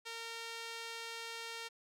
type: tone with band-pass filter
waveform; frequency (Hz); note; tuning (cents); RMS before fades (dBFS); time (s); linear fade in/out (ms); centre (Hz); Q
sawtooth; 459.3; A#4; -26; -45; 0.05-1.69; 20; 3700; 0.79
effects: none